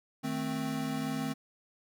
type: chord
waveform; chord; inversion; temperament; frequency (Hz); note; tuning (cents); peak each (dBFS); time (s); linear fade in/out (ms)
square; A diminished; second; equal; 155.56 / 220 / 261.6; Eb3 / A3 / C4; 0 / 0 / 0; -39 / -38 / -35; 0.23-1.34; 20
effects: none